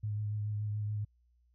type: tone with vibrato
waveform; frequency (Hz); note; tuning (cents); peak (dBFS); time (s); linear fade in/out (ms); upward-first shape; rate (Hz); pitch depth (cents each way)
sine; 105.2; G#2; +23; -32; 0.03-1.05; 10; sine; 7; 21
effects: added 60 Hz sine -66 dBFS peak until 1.54 s